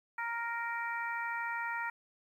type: harmonic tone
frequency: 466.2 Hz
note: A#4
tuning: in tune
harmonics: 2 / 3 / 4 / 5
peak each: -38 / -39 / -39 / -44 dBFS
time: 0.18-1.9 s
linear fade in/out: 5 ms
effects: 11-bit